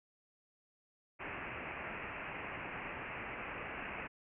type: low-pass noise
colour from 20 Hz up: white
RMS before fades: -44 dBFS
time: 1.19-4.08 s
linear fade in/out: 20 ms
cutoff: 2700 Hz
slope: 96 dB/octave
effects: none